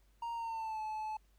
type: tone with pitch glide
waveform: triangle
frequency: 932.3 to 864.9 Hz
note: A#5 to A5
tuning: 0 to -30 cents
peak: -35 dBFS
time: 0.22-1.17 s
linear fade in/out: 5 ms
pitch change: -130 cents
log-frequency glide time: 0.34-0.81 s
effects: added 50 Hz sine -65 dBFS peak until 1.38 s + pink hiss -75 dBFS RMS until 1.38 s